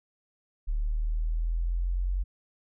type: exponential sweep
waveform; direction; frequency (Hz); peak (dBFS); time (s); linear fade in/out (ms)
sine; up; 36.71 to 46.39; -25; 0.67-2.24; 20
effects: none